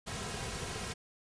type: noise with comb filter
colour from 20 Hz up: pink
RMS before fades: -39 dBFS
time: 0.06-0.94 s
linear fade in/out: 20 ms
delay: 3.4 ms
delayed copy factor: -0.55
effects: resampled to 22050 Hz